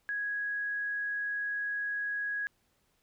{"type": "tone", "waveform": "sine", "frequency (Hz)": 1661.2, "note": "G#6", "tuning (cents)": 0, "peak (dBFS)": -31, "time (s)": [0.09, 2.47], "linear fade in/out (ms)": 0, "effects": ["pink hiss -73 dBFS RMS until 3.02 s"]}